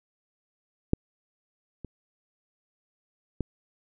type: clicks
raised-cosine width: 3 ms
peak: -8 / -25 / -15 dBFS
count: 3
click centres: 0.934 / 1.847 / 3.407 s
effects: none